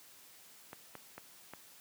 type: clicks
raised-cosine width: 0.5 ms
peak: -30 dBFS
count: 4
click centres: 0.731 / 0.953 / 1.18 / 1.536 s
effects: white hiss -58 dBFS RMS until 1.8 s + high-pass 100 Hz 12 dB/octave